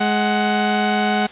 sawtooth tone pair together, 209.6 / 744 Hz, G#3 / F#5, +16 / +9 cents, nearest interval octave + minor seventh, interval 2193 cents, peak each -15 dBFS, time 0-1.27 s, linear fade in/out 10 ms, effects white hiss -38 dBFS RMS until 1.31 s + resampled to 8000 Hz

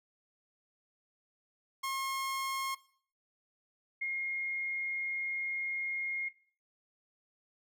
sawtooth / sine tone pair in turn, 1076 / 2140 Hz, C6 / C7, +48 / +38 cents, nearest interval octave, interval 1190 cents, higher second, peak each -30 / -32 dBFS, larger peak first, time 1.83-2.75 / 4.01-6.29 s, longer second, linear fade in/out 10 ms, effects noise-tail reverb RT60 0.5 s tail -18 dB re dry

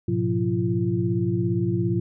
sine tone cluster, 106.5 / 123.9 / 178.7 / 341.8 Hz, G#2 / B2 / F3 / F4, +44 / +6 / +40 / -37 cents, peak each -26 dBFS, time 0.08-2 s, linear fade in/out 5 ms, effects none

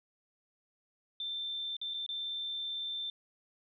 sine tone with dropouts, 3561 Hz, A7, 20 cents sharp, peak -35 dBFS, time 1.2-3.1 s, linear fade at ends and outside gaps 2 ms, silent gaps 1.767-1.814 / 1.938-1.942 / 2.064-2.09 s, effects none

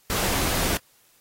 pink noise, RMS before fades -25 dBFS, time 0.1-0.77 s, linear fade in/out 0 ms, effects white hiss -60 dBFS RMS until 1.2 s + AAC 48 kbps

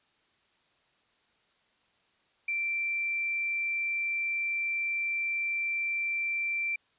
sine tone, 2349 Hz, D7, in tune, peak -28 dBFS, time 2.48-6.76 s, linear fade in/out 5 ms, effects white hiss -69 dBFS RMS until 6.98 s + resampled to 8000 Hz

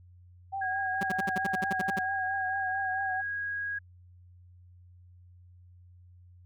sine tone with vibrato, 764 Hz, G5, 45 cents flat, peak -31 dBFS, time 0.52-3.22 s, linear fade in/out 20 ms, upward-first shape triangle, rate 4.5 Hz, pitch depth 58 cents each way
sine tone with pitch glide, 1637 to 1646.5 Hz, G#6 to G#6, -25 to -15 cents, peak -31 dBFS, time 0.61-3.79 s, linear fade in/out 10 ms, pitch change +10 cents, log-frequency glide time 2.82-3.34 s
sawtooth tone bursts, 192.2 Hz, G3, 34 cents flat, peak -26 dBFS, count 12, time 1.01-1.991 s, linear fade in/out 5 ms, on 24 ms, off 63 ms
effects added 89 Hz sine -52 dBFS peak until 6.45 s

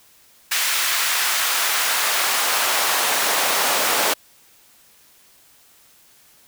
pink noise with high-pass filter sweep, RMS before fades -20 dBFS, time 0.51-4.14 s, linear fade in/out 10 ms, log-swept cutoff 1700 to 530 Hz, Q 0.94, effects white hiss -53 dBFS RMS until 6.47 s

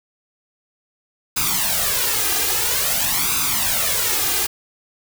white noise with flanger, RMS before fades -20 dBFS, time 1.36-4.47 s, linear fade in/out 10 ms, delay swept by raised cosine 0.8 to 2.5 ms, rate 0.5 Hz, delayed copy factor +0.75, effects none

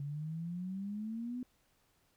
sine exponential sweep, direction up, 139.8 to 253.7 Hz, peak -37 dBFS, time 0-1.43 s, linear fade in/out 2 ms, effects pink hiss -73 dBFS RMS until 2.16 s

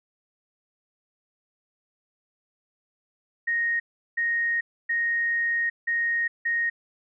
sine tone bursts at uneven times, 1864.7 Hz, A#6, in tune, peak -22 dBFS, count 5, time 3.47-3.8 / 4.17-4.61 / 4.89-5.7 / 5.87-6.28 / 6.45-6.7 s, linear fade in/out 10 ms, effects none

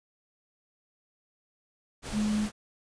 sine tone in noise, 211.9 Hz, G#3, 35 cents sharp, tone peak -25 dBFS, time 2.12-2.49 s, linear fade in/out 50 ms, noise pink, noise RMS -38 dBFS, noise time 2.02-2.52 s, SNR +10 dB, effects resampled to 22050 Hz

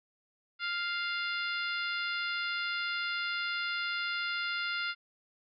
harmonic tone, 698.5 Hz, F5, in tune, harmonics 2 / 3 / 4 / 5 / 6 / 7, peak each -34 / -38 / -40 / -42 / -44 / -45 dBFS, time 0.59-4.95 s, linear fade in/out 50 ms, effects none

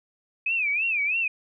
sine tone with vibrato, 2489 Hz, D#7, in tune, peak -22 dBFS, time 0.46-1.28 s, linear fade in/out 5 ms, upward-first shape sine, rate 3.1 Hz, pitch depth 170 cents each way, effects none

